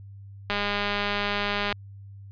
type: click train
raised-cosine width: 0.3 ms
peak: -11 dBFS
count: 251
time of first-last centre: 0.5-1.725 s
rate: 204 Hz
effects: added 99 Hz sine -41 dBFS peak until 2.31 s + resampled to 11025 Hz